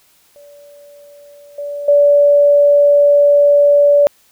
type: tone with level steps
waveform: sine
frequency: 577 Hz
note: D5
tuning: 31 cents flat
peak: -38 / -21 / -6 dBFS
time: 0.36-4.07 s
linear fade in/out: 0 ms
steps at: 1.58 / 1.88 s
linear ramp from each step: 5 ms
effects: white hiss -53 dBFS RMS until 4.31 s